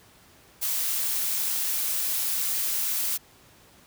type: noise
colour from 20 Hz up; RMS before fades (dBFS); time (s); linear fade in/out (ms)
blue; -27; 0.61-3.18; 20
effects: pink hiss -55 dBFS RMS until 3.86 s + high-pass 60 Hz 12 dB/octave